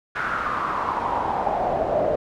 brown noise with band-pass filter sweep, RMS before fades -24 dBFS, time 0.15-2.16 s, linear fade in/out 10 ms, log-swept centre 1500 to 570 Hz, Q 5.1, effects none

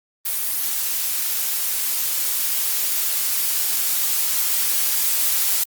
blue noise with level ramp, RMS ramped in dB -23 to -19 dBFS, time 0.25-5.64 s, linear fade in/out 10 ms, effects Opus 32 kbps

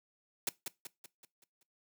white noise with echo, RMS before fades -33 dBFS, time 0.47-0.49 s, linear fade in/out 2 ms, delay 190 ms, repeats 6, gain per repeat -6 dB, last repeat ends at 1.63 s, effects noise-tail reverb RT60 0.2 s tail -20 dB re dry + high-pass 150 Hz 12 dB/octave

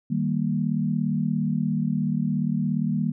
sine chord, Eb major, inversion none, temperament equal, 155.56 / 196 / 233.1 Hz, Eb3 / G3 / Bb3, 0 / 0 / 0 cents, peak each -26 dBFS, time 0.1-3.12 s, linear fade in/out 10 ms, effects none

